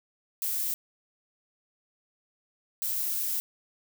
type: noise bursts at uneven times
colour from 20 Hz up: violet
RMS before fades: -30 dBFS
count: 2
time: 0.42-0.74 / 2.82-3.4 s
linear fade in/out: 0 ms
effects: none